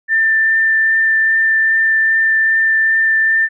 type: tone with vibrato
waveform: sine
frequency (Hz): 1784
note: A6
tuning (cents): +23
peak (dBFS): -10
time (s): 0.08-3.49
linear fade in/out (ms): 50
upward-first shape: triangle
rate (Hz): 2.5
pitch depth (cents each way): 9
effects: none